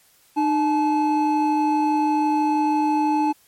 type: tone pair together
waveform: triangle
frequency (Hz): 304.4 / 861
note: D#4 / A5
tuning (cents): -38 / -38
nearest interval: octave + tritone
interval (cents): 1800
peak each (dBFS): -18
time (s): 0.36-3.33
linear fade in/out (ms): 20
effects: white hiss -57 dBFS RMS until 3.47 s + MP3 64 kbps